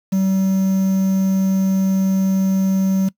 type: tone with quantisation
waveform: triangle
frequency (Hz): 191.3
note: G3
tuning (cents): -42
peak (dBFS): -12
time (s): 0.12-3.09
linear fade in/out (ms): 10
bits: 6
effects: noise-tail reverb RT60 0.1 s tail -21 dB re dry